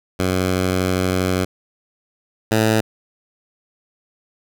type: tone pair in turn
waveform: 10% pulse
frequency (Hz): 92.5 / 109.82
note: F#2 / A2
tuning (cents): 0 / -3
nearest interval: minor third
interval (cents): 297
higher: second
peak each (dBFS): -9 / -6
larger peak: second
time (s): 0.19-1.45 / 2.51-2.81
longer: first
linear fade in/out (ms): 10
effects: none